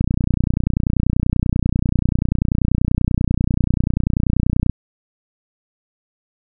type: click train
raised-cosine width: 5 ms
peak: -4 dBFS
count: 143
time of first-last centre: 0.01-4.696 s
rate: 30.3 Hz
effects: none